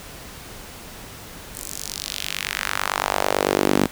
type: tone with high-pass filter sweep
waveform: sawtooth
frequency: 49 Hz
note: G1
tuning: in tune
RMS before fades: -24 dBFS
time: 1.54-3.87 s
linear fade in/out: 20 ms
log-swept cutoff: 9300 to 230 Hz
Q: 1.7
effects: pink hiss -39 dBFS RMS until 3.91 s